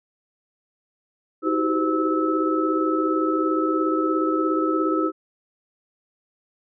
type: tone cluster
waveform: sine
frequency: 318.2 / 375 / 392.1 / 513 / 1302 Hz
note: D#4 / F#4 / G4 / C5 / E6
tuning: +39 / +23 / 0 / -34 / -22 cents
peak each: -22 / -27 / -29 / -29 / -25 dBFS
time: 1.42-5.12 s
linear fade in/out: 50 ms
effects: none